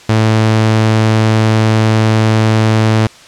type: tone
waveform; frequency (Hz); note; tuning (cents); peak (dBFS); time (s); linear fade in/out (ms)
sawtooth; 110; A2; 0; -4; 0.09-3.07; 5
effects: white hiss -38 dBFS RMS until 3.27 s + low-pass 6000 Hz 12 dB/octave